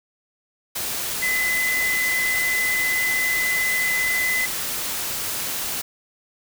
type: tone in noise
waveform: sine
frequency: 2020 Hz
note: B6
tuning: 39 cents sharp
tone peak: -20 dBFS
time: 1.22-4.46 s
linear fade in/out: 10 ms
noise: white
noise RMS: -27 dBFS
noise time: 0.75-5.82 s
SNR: +4 dB
effects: none